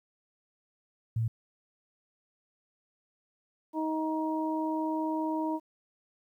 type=tone; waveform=sine; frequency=113.5 Hz; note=A#2; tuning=46 cents flat; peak=-26 dBFS; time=1.16-1.28 s; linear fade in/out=5 ms
type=harmonic tone; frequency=314.9 Hz; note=D#4; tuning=21 cents sharp; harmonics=1 / 2 / 3; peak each=-30 / -37 / -34 dBFS; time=3.73-5.6 s; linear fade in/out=50 ms
effects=11-bit